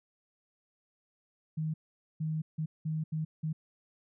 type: tone bursts at uneven times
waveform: sine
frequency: 156.9 Hz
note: D#3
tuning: 15 cents sharp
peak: -30 dBFS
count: 6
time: 1.57-1.74 / 2.2-2.42 / 2.58-2.66 / 2.85-3.04 / 3.12-3.25 / 3.43-3.53 s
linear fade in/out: 10 ms
effects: none